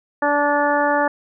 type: harmonic tone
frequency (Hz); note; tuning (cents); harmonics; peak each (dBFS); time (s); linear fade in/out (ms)
290.4; D4; -19; 1 / 2 / 3 / 4 / 5 / 6; -24 / -20 / -20 / -25 / -25 / -24; 0.22-1.08; 5
effects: none